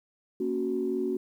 sine chord, F# major, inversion first, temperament equal, 233.1 / 277.2 / 370 Hz, A#3 / C#4 / F#4, 0 / 0 / 0 cents, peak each -33 / -32 / -28 dBFS, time 0.4-1.17 s, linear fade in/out 5 ms, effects tanh soft clip ceiling -17 dBFS + 10-bit

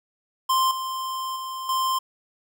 square tone with level steps, 1046.5 Hz, C6, in tune, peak -19 / -28 / -31 / -22 dBFS, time 0.49-1.99 s, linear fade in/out 10 ms, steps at 0.71 / 1.36 / 1.69 s, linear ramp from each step 2 ms, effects none

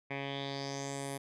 10% pulse tone with low-pass filter sweep, 138.59 Hz, C#3, in tune, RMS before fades -39 dBFS, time 0.1-1.18 s, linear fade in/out 10 ms, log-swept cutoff 2300 to 11000 Hz, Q 4.4, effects none

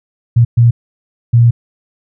sine tone bursts at uneven times, 118.1 Hz, A#2, 23 cents sharp, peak -4 dBFS, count 3, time 0.36-0.45 / 0.57-0.71 / 1.33-1.51 s, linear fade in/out 10 ms, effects none

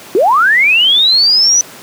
sine linear sweep, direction up, 333.6 to 6000 Hz, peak -6 dBFS, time 0.15-1.61 s, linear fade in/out 0 ms, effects pink hiss -33 dBFS RMS until 1.82 s + high-pass 200 Hz 12 dB/octave

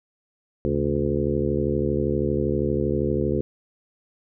harmonic tone with a mistuned harmonic, 72.6 Hz, D2, 19 cents flat, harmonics 1 / 2 / 3 / 4 / 5 / 6 / 7, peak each -30 / -28 / -28 / -30 / -26 / -28 / -30 dBFS, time 0.65-3.41 s, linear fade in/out 0 ms, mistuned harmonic 2, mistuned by -120 cents, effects none

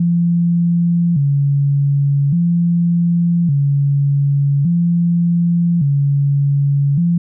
sine tone with vibrato, 155.56 Hz, D#3, in tune, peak -11 dBFS, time 0-7.18 s, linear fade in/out 5 ms, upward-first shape square, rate 0.43 Hz, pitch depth 170 cents each way, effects none

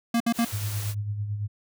square tone bursts, 233.1 Hz, A#3, in tune, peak -21 dBFS, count 3, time 0.14-0.449 s, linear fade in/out 5 ms, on 63 ms, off 60 ms
white noise, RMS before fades -37 dBFS, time 0.33-0.95 s, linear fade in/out 50 ms
sine tone with tremolo, 103.7 Hz, G#2, 2 cents flat, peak -25 dBFS, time 0.52-1.48 s, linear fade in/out 20 ms, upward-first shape sine, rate 9 Hz, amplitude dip 50%
effects none

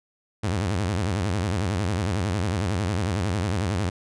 sawtooth tone with vibrato, 96 Hz, G2, 36 cents flat, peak -19 dBFS, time 0.43-3.9 s, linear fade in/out 10 ms, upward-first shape sine, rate 11 Hz, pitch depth 230 cents each way, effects resampled to 22050 Hz

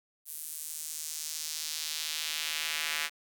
square tone with high-pass filter sweep, 77.7 Hz, D#2, 2 cents flat, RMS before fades -36 dBFS, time 0.25-3.1 s, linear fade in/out 50 ms, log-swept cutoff 11000 to 2000 Hz, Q 1.3, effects none

